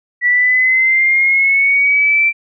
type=linear sweep; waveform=sine; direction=up; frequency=1947 to 2349 Hz; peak=-9 dBFS; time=0.21-2.33 s; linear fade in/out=50 ms; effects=none